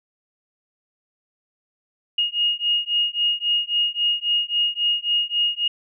sine beating tone pair, 2860 / 2863.7 Hz, F7 / F7, +41 / +43 cents, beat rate 3.7 Hz, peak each -22 dBFS, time 2.18-5.68 s, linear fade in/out 5 ms, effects none

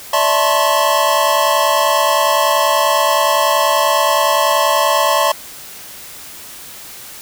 square tone cluster, 579 / 650 / 884 / 1041 / 1091 Hz, D5 / E5 / A5 / C6 / C#6, -25 / -24 / +8 / -9 / -28 cents, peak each -19 dBFS, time 0.13-5.32 s, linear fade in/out 5 ms, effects white hiss -34 dBFS RMS until 7.21 s

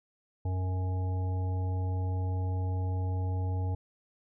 harmonic tone, 92.5 Hz, F#2, in tune, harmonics 1 / 3 / 5 / 7 / 9, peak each -28 / -44 / -45 / -50 / -45 dBFS, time 0.45-3.75 s, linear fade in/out 5 ms, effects none

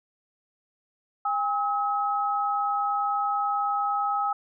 sine tone pair together, 810.1 / 1281 Hz, G#5 / E6, -43 / -50 cents, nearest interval minor sixth, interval 793 cents, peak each -26 dBFS, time 1.25-4.33 s, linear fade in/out 5 ms, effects none

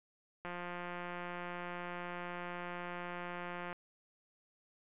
click train, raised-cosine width 0.5 ms, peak -28 dBFS, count 578, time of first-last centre 0.45-3.728 s, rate 176 Hz, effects resampled to 8000 Hz

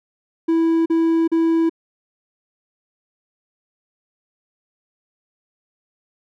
triangle tone bursts, 328.6 Hz, E4, 5 cents flat, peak -12 dBFS, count 3, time 0.48-1.696 s, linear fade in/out 10 ms, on 380 ms, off 38 ms, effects none

